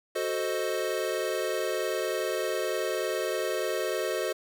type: chord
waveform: square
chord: F# diminished seventh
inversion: none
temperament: equal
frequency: 370 / 440 / 523.3 / 622.3 Hz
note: F#4 / A4 / C5 / Eb5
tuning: 0 / 0 / 0 / 0 cents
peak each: -34 dBFS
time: 0.15-4.33 s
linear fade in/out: 10 ms
effects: none